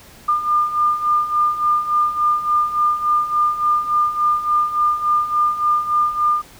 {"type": "beating tone pair", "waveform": "sine", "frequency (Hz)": [1202, 1205.5], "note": ["D6", "D6"], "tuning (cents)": [40, 45], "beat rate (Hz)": 3.5, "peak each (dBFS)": [-21, -16], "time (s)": [0.28, 6.42], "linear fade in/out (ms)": 10, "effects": ["pink hiss -44 dBFS RMS until 6.59 s"]}